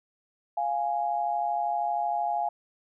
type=tone pair together; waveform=sine; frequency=697.8 / 830.6 Hz; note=F5 / G#5; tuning=-2 / 0 cents; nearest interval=minor third; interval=302 cents; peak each=-28 dBFS; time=0.57-2.49 s; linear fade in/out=5 ms; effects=none